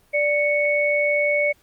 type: tone pair together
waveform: sine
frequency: 587.2 / 2217 Hz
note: D5 / C#7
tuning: 0 / 0 cents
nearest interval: octave + major seventh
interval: 2300 cents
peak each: -20 dBFS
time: 0.13-1.53 s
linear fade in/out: 20 ms
effects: pink hiss -59 dBFS RMS until 1.62 s + Opus 32 kbps